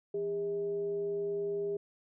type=tone with frequency modulation; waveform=sine; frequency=404.7 Hz; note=G#4; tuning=45 cents flat; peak=-31 dBFS; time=0.14-1.77 s; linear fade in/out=5 ms; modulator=236 Hz; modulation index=0.29; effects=none